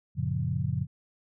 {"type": "chord", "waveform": "sine", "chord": "Gb major seventh", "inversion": "none", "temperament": "equal with one note detuned", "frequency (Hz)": [92.5, 114.67, 138.59, 174.61], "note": ["Gb2", "Bb2", "Db3", "F3"], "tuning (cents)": [0, -28, 0, 0], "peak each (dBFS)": [-33, -32, -30, -34], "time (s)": [0.15, 0.87], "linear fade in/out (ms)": 50, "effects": []}